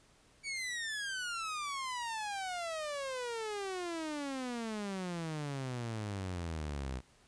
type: exponential sweep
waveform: sawtooth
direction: down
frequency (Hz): 2277 to 61.74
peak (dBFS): -33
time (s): 0.43-7.02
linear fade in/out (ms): 50
effects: pink hiss -65 dBFS RMS until 7.27 s + resampled to 22050 Hz